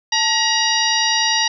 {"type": "harmonic tone with a mistuned harmonic", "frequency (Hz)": 950, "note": "A#5", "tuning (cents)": 33, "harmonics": [1, 2, 3, 4, 5, 6], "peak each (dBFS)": [-22, -22, -22, -22, -22, -22], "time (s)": [0.12, 1.48], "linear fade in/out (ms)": 5, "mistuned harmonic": 1, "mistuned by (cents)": -130, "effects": []}